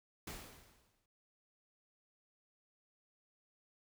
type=noise with exponential decay; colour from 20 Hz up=pink; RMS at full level=-44 dBFS; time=0.27-1.06 s; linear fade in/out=5 ms; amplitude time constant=170 ms; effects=noise-tail reverb RT60 0.5 s tail -25 dB re dry